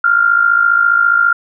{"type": "tone with amplitude modulation", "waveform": "sine", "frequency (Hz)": 1396.9, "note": "F6", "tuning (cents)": 0, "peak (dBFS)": -5, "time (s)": [0.04, 1.33], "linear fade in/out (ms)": 5, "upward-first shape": "sine", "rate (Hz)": 54.8, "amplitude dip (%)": 70, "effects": []}